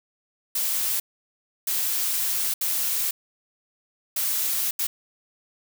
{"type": "noise bursts at uneven times", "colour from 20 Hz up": "blue", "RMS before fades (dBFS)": -25, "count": 5, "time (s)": [[0.55, 1], [1.67, 2.54], [2.61, 3.11], [4.16, 4.71], [4.79, 4.87]], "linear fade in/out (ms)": 5, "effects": []}